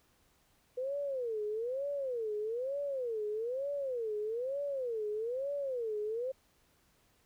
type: tone with vibrato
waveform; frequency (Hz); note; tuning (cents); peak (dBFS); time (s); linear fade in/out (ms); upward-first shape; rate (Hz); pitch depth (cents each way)
sine; 490; B4; -14; -33; 0.77-6.32; 10; sine; 1.1; 270
effects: pink hiss -70 dBFS RMS until 7.25 s